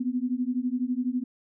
sine beating tone pair, 244.2 / 256.2 Hz, B3 / C4, -19 / -36 cents, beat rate 12 Hz, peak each -28 dBFS, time 0-1.24 s, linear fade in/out 10 ms, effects none

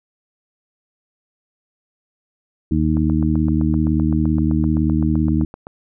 harmonic tone, 77.78 Hz, D#2, in tune, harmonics 1 / 2 / 3 / 4, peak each -20 / -20 / -20 / -20 dBFS, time 2.71-5.45 s, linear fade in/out 5 ms
click train, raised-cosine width 1 ms, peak -19 dBFS, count 22, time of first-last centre 2.97-5.669 s, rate 7.78 Hz
effects none

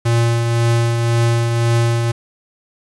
square tone with tremolo, 117 Hz, A#2, 7 cents sharp, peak -12 dBFS, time 0.05-2.12 s, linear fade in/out 10 ms, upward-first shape triangle, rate 1.9 Hz, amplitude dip 40%, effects resampled to 24000 Hz + 7-bit

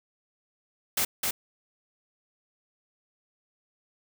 white noise with echo, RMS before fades -26 dBFS, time 0.97-1.05 s, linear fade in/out 5 ms, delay 260 ms, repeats 1, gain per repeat -2 dB, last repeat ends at 1.31 s, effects none

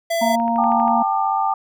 square tone, 670 Hz, E5, 28 cents sharp, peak -19 dBFS, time 0.1-0.36 s, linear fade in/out 10 ms
harmonic tone, 232.2 Hz, A#3, 7 cents flat, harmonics 1 / 3 / 4, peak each -21 / -21 / -21 dBFS, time 0.21-1.03 s, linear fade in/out 10 ms
click train, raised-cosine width 0.5 ms, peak -22 dBFS, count 7, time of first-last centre 0.4-0.88 s, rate 12.5 Hz
sine chord, G suspended second, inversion none, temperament equal with one note detuned, 784 / 880 / 1198.6 Hz, G5 / A5 / D6, 0 / 0 / +35 cents, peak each -20 / -21 / -23 dBFS, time 0.58-1.54 s, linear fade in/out 5 ms
effects none

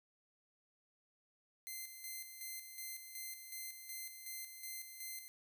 5% pulse tone with tremolo, 2074 Hz, C7, 16 cents flat, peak -34 dBFS, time 1.67-5.28 s, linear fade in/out 0 ms, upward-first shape square, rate 2.7 Hz, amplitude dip 55%, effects 12-bit

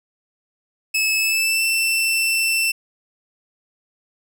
sawtooth tone with pitch glide, 2596 to 2677 Hz, E7 to E7, -27 to +26 cents, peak -14 dBFS, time 0.94-2.72 s, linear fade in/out 10 ms, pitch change +53 cents, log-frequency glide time 1.17-1.65 s, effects none

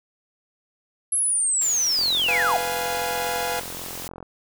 sine linear sweep, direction down, 11080 to 622.3 Hz, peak -19 dBFS, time 1.12-2.57 s, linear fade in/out 5 ms
white noise, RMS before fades -35 dBFS, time 1.61-4.08 s, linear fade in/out 5 ms
click train, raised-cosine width 1 ms, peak -23 dBFS, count 99, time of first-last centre 1.99-4.227 s, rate 43.8 Hz
sawtooth chord, F diminished, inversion second, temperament equal, 493.9 / 698.5 / 830.6 Hz, Cb5 / F5 / Ab5, 0 / 0 / 0 cents, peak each -25 dBFS, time 2.28-3.6 s, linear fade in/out 5 ms
effects none

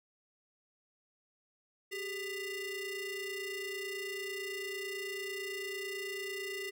30% pulse ring-modulated tone, 803 Hz, G5, 41 cents sharp, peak -32 dBFS, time 1.91-6.71 s, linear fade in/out 20 ms, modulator 1190 Hz, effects none

